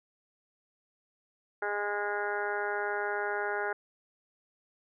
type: harmonic tone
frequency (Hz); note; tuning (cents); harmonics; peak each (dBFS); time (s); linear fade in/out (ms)
205.6; G#3; -17; 2 / 3 / 4 / 5 / 6 / 7 / 8 / 9 / 10; -35 / -40 / -36 / -44 / -47 / -35 / -39 / -45 / -49; 1.62-3.73; 5
effects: none